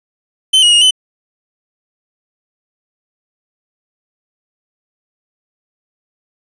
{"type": "tone with pitch steps", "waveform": "45% pulse", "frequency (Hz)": [3070, 2896, 2859, 3027], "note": ["G7", "F#7", "F7", "F#7"], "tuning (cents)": [-37, -38, 40, 39], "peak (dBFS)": -6, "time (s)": [0.53, 0.91], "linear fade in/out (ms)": 10, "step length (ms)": 95, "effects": ["resampled to 22050 Hz", "8-bit"]}